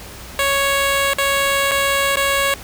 10% pulse tone with dropouts, 554.4 Hz, C#5, in tune, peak -7 dBFS, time 0.39-2.54 s, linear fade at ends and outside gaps 1 ms, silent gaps 1.135-1.184 / 1.712-1.716 / 2.158-2.17 s, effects added 60 Hz sine -39 dBFS peak until 2.63 s + pink hiss -36 dBFS RMS until 2.63 s

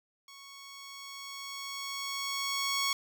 10% pulse tone with level ramp, 1108 Hz, C#6, 1 cent flat, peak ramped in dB -41 to -19 dBFS, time 0.28-2.93 s, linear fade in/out 2 ms, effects none

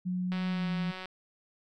sine tone with pitch glide, 181.6 to 174 Hz, F#3 to F3, -32 to -6 cents, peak -29 dBFS, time 0.05-0.92 s, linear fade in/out 20 ms, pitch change -74 cents, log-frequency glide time 0.49-0.7 s
click train, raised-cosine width 0.3 ms, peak -25 dBFS, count 138, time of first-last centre 0.32-1.057 s, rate 186 Hz
effects none

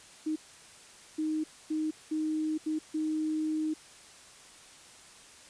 sine tone bursts at uneven times, 311.1 Hz, D#4, in tune, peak -28 dBFS, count 6, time 0.26-0.36 / 1.18-1.44 / 1.7-1.91 / 2.11-2.58 / 2.66-2.79 / 2.94-3.74 s, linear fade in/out 10 ms, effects white hiss -53 dBFS RMS until 5.49 s + resampled to 22050 Hz

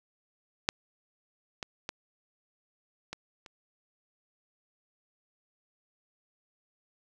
clicks, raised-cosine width 0.2 ms, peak -7 / -18 / -17 / -20 / -30 dBFS, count 5, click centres 0.689 / 1.628 / 1.891 / 3.13 / 3.462 s, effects none

